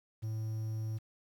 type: tone with quantisation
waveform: triangle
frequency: 110 Hz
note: A2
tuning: in tune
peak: -32 dBFS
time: 0.22-0.99 s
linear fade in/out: 20 ms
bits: 10
effects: none